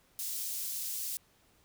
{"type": "high-pass noise", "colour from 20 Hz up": "white", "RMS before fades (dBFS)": -37, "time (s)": [0.19, 1.17], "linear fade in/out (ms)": 0, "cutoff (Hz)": 5100, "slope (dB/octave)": 12, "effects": ["pink hiss -67 dBFS RMS until 1.64 s"]}